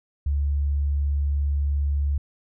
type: tone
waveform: sine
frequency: 71.4 Hz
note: D2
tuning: 48 cents flat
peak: -20 dBFS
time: 0.26-2.18 s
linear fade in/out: 5 ms
effects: none